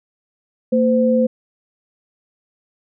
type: tone pair together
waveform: sine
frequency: 228.5 / 513 Hz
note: A#3 / C5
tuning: -34 / -34 cents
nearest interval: octave + major second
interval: 1400 cents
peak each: -15 dBFS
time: 0.72-1.27 s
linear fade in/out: 10 ms
effects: none